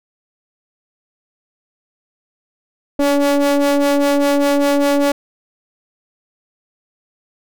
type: ring-modulated tone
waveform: square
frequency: 141.5 Hz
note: C#3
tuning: 36 cents sharp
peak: -10 dBFS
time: 2.99-5.12 s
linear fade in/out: 5 ms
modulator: 427 Hz
effects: none